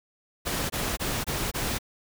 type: noise bursts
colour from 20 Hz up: pink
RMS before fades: -29 dBFS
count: 5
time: 0.45-1.788 s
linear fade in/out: 20 ms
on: 250 ms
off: 22 ms
effects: none